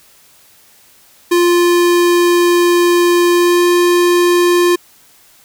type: tone with pitch glide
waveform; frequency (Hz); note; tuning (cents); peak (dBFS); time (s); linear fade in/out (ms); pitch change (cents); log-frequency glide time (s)
square; 349.2 to 351.4; F4 to F4; 0 to +11; -9; 1.31-4.76; 10; +11; 3.31-3.66
effects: white hiss -47 dBFS RMS until 5.44 s